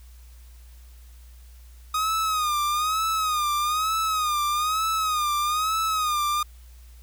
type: tone with vibrato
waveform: 45% pulse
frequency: 1244.5 Hz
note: D#6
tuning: in tune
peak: -22 dBFS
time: 1.94-6.43 s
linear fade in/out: 5 ms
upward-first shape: sine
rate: 1.1 Hz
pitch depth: 87 cents each way
effects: added 60 Hz sine -44 dBFS peak until 7.02 s + white hiss -58 dBFS RMS until 7.02 s